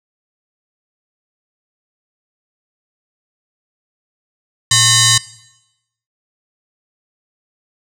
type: tone with frequency modulation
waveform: sine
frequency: 1816 Hz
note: A#6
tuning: 46 cents flat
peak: -6 dBFS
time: 4.71-5.18 s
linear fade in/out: 5 ms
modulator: 966 Hz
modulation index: 7.1
effects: noise-tail reverb RT60 0.9 s tail -21 dB re dry + tanh soft clip ceiling -7 dBFS